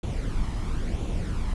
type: noise with flanger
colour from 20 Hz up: brown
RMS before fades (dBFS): -27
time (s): 0.03-1.54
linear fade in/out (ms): 5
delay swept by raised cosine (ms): 0.29 to 1.01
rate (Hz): 0.98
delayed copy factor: +0.5
effects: resampled to 24000 Hz